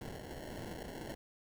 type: noise with sample-and-hold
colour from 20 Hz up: violet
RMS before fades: -45 dBFS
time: 0.01-1.15 s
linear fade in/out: 5 ms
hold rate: 1225 Hz
effects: none